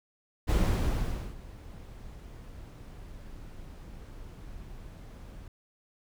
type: noise with ADSR envelope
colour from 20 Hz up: brown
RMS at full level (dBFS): -23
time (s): 0.47-5.48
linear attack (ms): 32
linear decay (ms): 840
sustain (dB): -22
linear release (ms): 3
effects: none